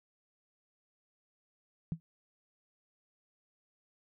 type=tone with exponential decay; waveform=sine; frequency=163.4 Hz; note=E3; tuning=15 cents flat; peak=-27 dBFS; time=1.92-2 s; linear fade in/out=0 ms; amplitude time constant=16 ms; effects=none